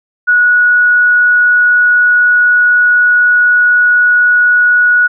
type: tone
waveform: sine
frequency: 1462 Hz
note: F#6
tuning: 21 cents flat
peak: -5 dBFS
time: 0.27-5.08 s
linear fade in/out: 20 ms
effects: none